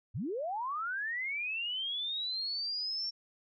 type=linear sweep; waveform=sine; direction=up; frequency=77.4 to 5500 Hz; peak=-33 dBFS; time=0.14-3.11 s; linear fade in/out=20 ms; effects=none